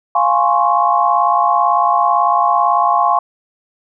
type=chord; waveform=sine; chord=Db major seventh; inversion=first; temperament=equal with one note detuned; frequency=698.5 / 830.6 / 1050.7 / 1108.7 Hz; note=F5 / Ab5 / C6 / Db6; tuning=0 / 0 / +7 / 0 cents; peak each=-16 dBFS; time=0.15-3.19 s; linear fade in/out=5 ms; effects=none